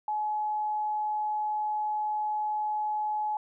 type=tone; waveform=sine; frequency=849 Hz; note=G#5; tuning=38 cents sharp; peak=-27 dBFS; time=0.08-3.37 s; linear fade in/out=2 ms; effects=none